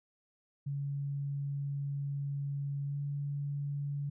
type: tone with pitch glide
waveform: sine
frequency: 141 to 142.72 Hz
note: C#3 to D3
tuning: +30 to -49 cents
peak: -33 dBFS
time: 0.66-4.1 s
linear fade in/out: 10 ms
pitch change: +21 cents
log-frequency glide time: 2.85-2.97 s
effects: none